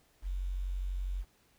sine tone with quantisation, 46.1 Hz, F#1, 6 cents flat, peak -32 dBFS, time 0.22-1.25 s, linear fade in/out 50 ms, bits 10, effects pink hiss -68 dBFS RMS until 1.58 s

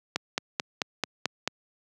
click train, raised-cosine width 0.2 ms, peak -8 dBFS, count 7, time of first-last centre 0.16-1.476 s, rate 4.56 Hz, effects high-pass 150 Hz 12 dB/octave

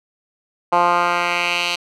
10% pulse tone with band-pass filter sweep, 174.61 Hz, F3, in tune, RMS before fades -18 dBFS, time 0.72-1.76 s, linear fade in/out 10 ms, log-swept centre 930 to 3500 Hz, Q 2, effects none

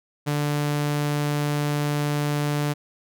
sawtooth tone, 146.83 Hz, D3, in tune, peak -18 dBFS, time 0.26-2.74 s, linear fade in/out 20 ms, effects none

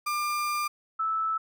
35% pulse / sine tone pair in turn, 1196 / 1312 Hz, D6 / E6, +31 / -9 cents, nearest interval major second, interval 160 cents, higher second, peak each -25 dBFS, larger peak neither, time 0.06-0.68 / 0.99-1.38 s, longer first, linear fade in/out 10 ms, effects none

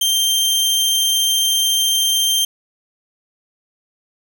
sawtooth tone, 3157 Hz, G7, 12 cents sharp, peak -11 dBFS, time 0.01-2.45 s, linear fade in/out 5 ms, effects none

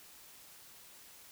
silence, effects white hiss -56 dBFS RMS until 1.31 s

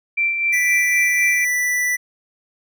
sine tone with tremolo, 2349 Hz, D7, in tune, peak -15 dBFS, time 0.17-1.45 s, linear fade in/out 10 ms, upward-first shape sine, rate 3.9 Hz, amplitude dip 45%
square tone, 1975.5 Hz, B6, in tune, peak -18 dBFS, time 0.52-1.97 s, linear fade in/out 20 ms
effects none

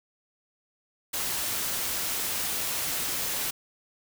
white noise, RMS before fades -30 dBFS, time 1.13-3.51 s, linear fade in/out 10 ms, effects none

